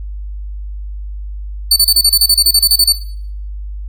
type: tone bursts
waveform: sawtooth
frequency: 4500 Hz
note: C#8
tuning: 25 cents sharp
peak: -3 dBFS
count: 15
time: 1.71-2.925 s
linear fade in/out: 5 ms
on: 53 ms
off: 30 ms
effects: noise-tail reverb RT60 0.6 s tail -18 dB re dry + added 50 Hz sine -22 dBFS peak until 3.88 s